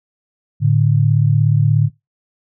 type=tone pair together; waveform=sine; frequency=110 / 146.83 Hz; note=A2 / D3; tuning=0 / 0 cents; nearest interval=perfect fourth; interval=500 cents; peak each=-13 / -13 dBFS; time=0.6-1.9 s; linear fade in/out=50 ms; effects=noise-tail reverb RT60 0.2 s tail -22 dB re dry